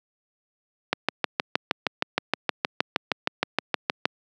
click train, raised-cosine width 0.3 ms, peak -4 dBFS, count 21, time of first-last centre 0.93-4.055 s, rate 6.4 Hz, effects high-pass 200 Hz 12 dB/octave

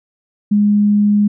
sine tone, 206.7 Hz, G#3, 8 cents flat, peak -9 dBFS, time 0.51-1.28 s, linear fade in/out 10 ms, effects none

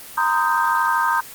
sine chord, C minor seventh, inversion third, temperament equal with one note detuned, 932.3 / 1025 / 1244.5 / 1568 Hz, Bb5 / C6 / Eb6 / G6, 0 / -36 / 0 / 0 cents, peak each -20 / -23 / -21 / -22 dBFS, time 0.17-1.21 s, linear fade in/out 10 ms, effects white hiss -38 dBFS RMS until 1.34 s + Opus 24 kbps

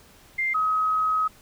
sine tone pair in turn, 2098 / 1269.6 Hz, C7 / D#6, +4 / +35 cents, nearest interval major sixth, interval 869 cents, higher first, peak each -22 / -20 dBFS, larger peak second, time 0.38-0.54 / 0.54-1.28 s, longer second, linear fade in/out 10 ms, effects pink hiss -53 dBFS RMS until 1.41 s

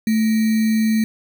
sine tone with sample-and-hold, 220 Hz, A3, in tune, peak -14 dBFS, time 0.07-1.04 s, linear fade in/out 2 ms, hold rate 2100 Hz, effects none

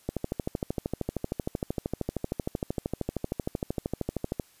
click train, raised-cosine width 2 ms, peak -15 dBFS, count 57, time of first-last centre 0.09-4.398 s, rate 13 Hz, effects white hiss -60 dBFS RMS until 4.6 s + resampled to 32000 Hz

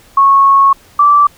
sine tone pair in turn, 1100 / 1163.9 Hz, C#6 / D6, -14 / -16 cents, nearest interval minor second, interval 98 cents, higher second, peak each -4 dBFS, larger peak neither, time 0.17-0.73 / 0.99-1.27 s, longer first, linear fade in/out 5 ms, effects pink hiss -44 dBFS RMS until 1.37 s

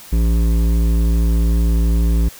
triangle tone with hard clipping, 56.4 Hz, A1, 44 cents sharp, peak -14 dBFS, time 0.12-2.29 s, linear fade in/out 10 ms, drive 16 dB, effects white hiss -39 dBFS RMS until 2.39 s

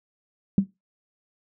sine tone with exponential decay, 194.3 Hz, G3, 15 cents flat, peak -10 dBFS, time 0.58-0.66 s, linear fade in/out 2 ms, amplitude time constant 16 ms, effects noise-tail reverb RT60 0.2 s tail -17 dB re dry + tanh soft clip ceiling -6 dBFS

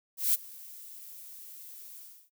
violet noise with ADSR envelope, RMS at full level -24 dBFS, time 0.17-2.3 s, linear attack 170 ms, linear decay 21 ms, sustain -23 dB, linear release 310 ms, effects noise-tail reverb RT60 0.1 s tail -23 dB re dry

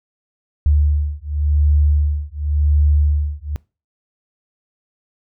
sine beating tone pair, 73.42 / 74.33 Hz, D2 / D2, 0 / +21 cents, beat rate 0.91 Hz, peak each -16 dBFS, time 0.66-3.56 s, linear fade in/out 0 ms, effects noise-tail reverb RT60 0.3 s tail -23 dB re dry

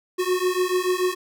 square beating tone pair, 362.1 / 369 Hz, F#4 / F#4, -37 / -5 cents, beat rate 6.9 Hz, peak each -24 dBFS, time 0.18-1.15 s, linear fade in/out 20 ms, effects none

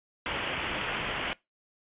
white low-pass noise, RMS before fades -33 dBFS, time 0.26-1.33 s, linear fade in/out 0 ms, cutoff 3300 Hz, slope 96 dB/octave, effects noise-tail reverb RT60 0.2 s tail -22 dB re dry + resampled to 8000 Hz

